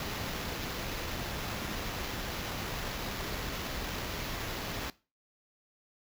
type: noise with sample-and-hold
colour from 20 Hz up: pink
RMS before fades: -37 dBFS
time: 0-4.9 s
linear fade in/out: 2 ms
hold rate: 8820 Hz
effects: noise-tail reverb RT60 0.3 s tail -19 dB re dry